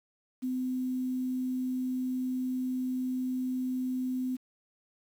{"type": "tone with quantisation", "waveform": "sine", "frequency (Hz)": 255.3, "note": "C4", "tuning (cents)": -42, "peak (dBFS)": -29, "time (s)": [0.42, 4.37], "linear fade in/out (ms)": 20, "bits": 9, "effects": []}